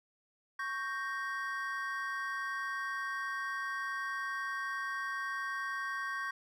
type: chord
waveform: triangle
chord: G diminished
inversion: second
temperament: equal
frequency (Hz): 1108.7 / 1568 / 1864.7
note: Db6 / G6 / Bb6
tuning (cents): 0 / 0 / 0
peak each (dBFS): -37 / -37 / -39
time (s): 0.59-6.31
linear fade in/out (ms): 5
effects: none